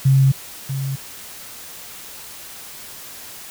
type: tone pair in turn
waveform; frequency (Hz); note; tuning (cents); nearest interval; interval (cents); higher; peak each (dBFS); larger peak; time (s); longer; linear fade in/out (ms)
sine; 134.7 / 135.87; C#3 / C#3; -49 / -34; unison; 15; second; -10 / -21; first; 0.05-0.32 / 0.69-0.96; neither; 10
effects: white hiss -37 dBFS RMS until 3.5 s